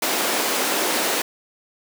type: high-pass noise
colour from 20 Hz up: pink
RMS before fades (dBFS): -22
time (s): 0.02-1.22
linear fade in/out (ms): 5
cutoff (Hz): 280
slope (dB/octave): 24
effects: none